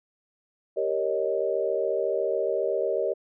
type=chord; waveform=sine; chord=Eb dominant seventh; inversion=first; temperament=equal; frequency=392 / 466.2 / 554.4 / 622.3 Hz; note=G4 / Bb4 / Db5 / Eb5; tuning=0 / 0 / 0 / 0 cents; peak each=-29 dBFS; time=0.76-3.14 s; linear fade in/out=20 ms; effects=none